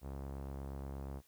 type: tone with low-pass filter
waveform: sawtooth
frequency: 68.4 Hz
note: C#2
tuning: 23 cents flat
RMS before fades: -44 dBFS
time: 0.01-1.22 s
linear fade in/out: 50 ms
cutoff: 930 Hz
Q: 1
effects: white hiss -70 dBFS RMS until 1.27 s